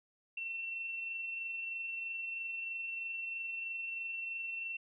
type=tone with amplitude modulation; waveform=sine; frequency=2702 Hz; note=E7; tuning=42 cents sharp; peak=-36 dBFS; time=0.37-4.77 s; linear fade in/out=5 ms; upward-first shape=sine; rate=23.1 Hz; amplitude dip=30%; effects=none